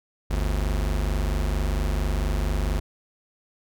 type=tone pair together; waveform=square; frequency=48.99 / 73.4 Hz; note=G1 / D2; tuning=0 / 0 cents; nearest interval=perfect fifth; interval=700 cents; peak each=-24 / -29 dBFS; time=0.3-2.8 s; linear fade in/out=10 ms; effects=none